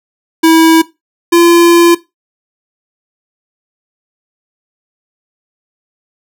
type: tone pair in turn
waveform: square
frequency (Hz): 325.1 / 341.8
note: E4 / F4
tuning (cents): -24 / -37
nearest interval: minor second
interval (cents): 87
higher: second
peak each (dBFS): -4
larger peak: neither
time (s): 0.43-0.82 / 1.32-1.95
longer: second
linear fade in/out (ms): 10
effects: noise-tail reverb RT60 0.2 s tail -17 dB re dry